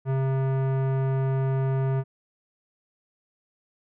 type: tone with tanh clipping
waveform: sine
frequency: 133.6 Hz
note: C3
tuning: 36 cents sharp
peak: -24 dBFS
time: 0.05-2.04 s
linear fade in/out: 50 ms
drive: 18 dB
effects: none